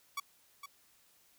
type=tone with echo; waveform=sawtooth; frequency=1134 Hz; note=C#6; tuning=39 cents sharp; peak=-31 dBFS; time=0.17-0.2 s; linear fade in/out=5 ms; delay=460 ms; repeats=1; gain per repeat=-9 dB; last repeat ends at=0.66 s; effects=white hiss -67 dBFS RMS until 1.38 s